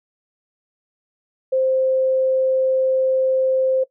sine tone, 523.3 Hz, C5, in tune, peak -15 dBFS, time 1.52-3.84 s, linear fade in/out 10 ms, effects noise-tail reverb RT60 0.1 s tail -19 dB re dry

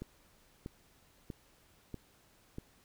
click train, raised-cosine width 3 ms, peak -28 dBFS, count 5, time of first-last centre 0.02-2.584 s, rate 1.56 Hz, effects pink hiss -66 dBFS RMS until 2.84 s

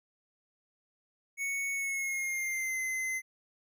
square tone with pitch glide, 2217 to 2057 Hz, C#7 to C7, 0 to -30 cents, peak -32 dBFS, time 1.37-3.22 s, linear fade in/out 50 ms, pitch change -130 cents, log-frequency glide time 1.73-2.8 s, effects none

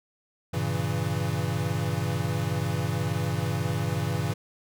square chord, G diminished seventh, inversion none, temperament equal, 98 / 116.54 / 138.59 / 164.81 Hz, G2 / Bb2 / Db3 / Fb3, 0 / 0 / 0 / 0 cents, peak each -32 dBFS, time 0.53-4.34 s, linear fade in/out 10 ms, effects none

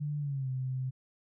sine tone with pitch glide, 147.5 to 129.9 Hz, D3 to C3, +8 to -12 cents, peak -31 dBFS, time 0-0.91 s, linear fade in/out 20 ms, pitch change -220 cents, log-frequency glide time 0.19-0.49 s, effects none

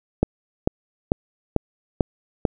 click train, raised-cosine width 2 ms, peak -3 dBFS, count 6, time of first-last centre 0.23-2.452 s, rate 2.25 Hz, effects none

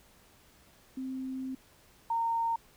sine tone pair in turn, 261.6 / 919.4 Hz, C4 / A#5, 0 / -24 cents, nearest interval octave + minor seventh, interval 2176 cents, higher second, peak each -34 / -27 dBFS, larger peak second, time 0.97-1.55 / 2.1-2.56 s, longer first, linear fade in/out 5 ms, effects pink hiss -61 dBFS RMS until 2.76 s

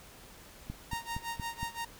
click train, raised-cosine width 5 ms, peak -25 dBFS, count 5, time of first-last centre 0.7-1.63 s, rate 4.3 Hz
sawtooth tone with tremolo, 928 Hz, A#5, 8 cents flat, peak -30 dBFS, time 0.91-1.85 s, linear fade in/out 5 ms, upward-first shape sine, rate 5.8 Hz, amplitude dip 90%
effects pink hiss -53 dBFS RMS until 1.99 s

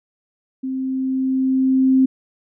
sine tone with level ramp, 262.6 Hz, C4, 6 cents sharp, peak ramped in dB -22 to -10 dBFS, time 0.63-2.06 s, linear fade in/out 10 ms, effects none

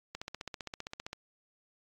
click train, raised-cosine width 0.2 ms, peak -22 dBFS, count 16, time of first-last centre 0.15-1.13 s, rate 15.3 Hz, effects AAC 64 kbps

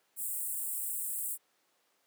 pink high-pass noise, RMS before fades -36 dBFS, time 0.16-1.38 s, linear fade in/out 50 ms, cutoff 7800 Hz, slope 96 dB/octave, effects pink hiss -72 dBFS RMS until 2.06 s + high-pass 400 Hz 12 dB/octave

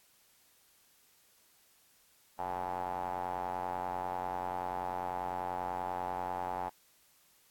square tone with band-pass filter, 45.11 Hz, F#1, 43 cents flat, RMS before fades -37 dBFS, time 2.38-6.7 s, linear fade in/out 20 ms, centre 830 Hz, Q 6.7, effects white hiss -66 dBFS RMS until 7.5 s + AAC 64 kbps

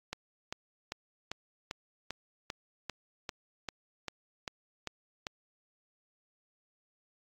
click train, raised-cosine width 0.2 ms, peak -19 dBFS, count 14, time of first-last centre 0.13-5.268 s, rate 2.53 Hz, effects AAC 64 kbps

